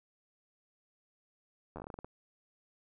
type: slowing click train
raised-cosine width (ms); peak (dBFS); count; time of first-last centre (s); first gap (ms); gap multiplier
1; -29; 11; 1.76-2.046; 11; 1.2
effects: none